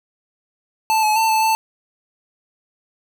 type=tone with pitch steps; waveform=square; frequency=880 / 856 / 892 / 877 / 885 Hz; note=A5 / A5 / A5 / A5 / A5; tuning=0 / -48 / +23 / -6 / +10 cents; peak=-15 dBFS; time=0.9-1.55 s; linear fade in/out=0 ms; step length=130 ms; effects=none